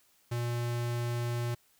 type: tone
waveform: square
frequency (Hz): 119.5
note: A#2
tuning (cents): +43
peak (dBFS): -31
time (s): 0.31-1.55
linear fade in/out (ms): 10
effects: white hiss -67 dBFS RMS until 1.79 s